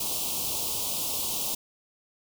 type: band-stop noise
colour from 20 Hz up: white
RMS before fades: -30 dBFS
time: 0-1.55 s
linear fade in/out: 5 ms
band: 1100 to 2700 Hz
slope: 48 dB/octave
effects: none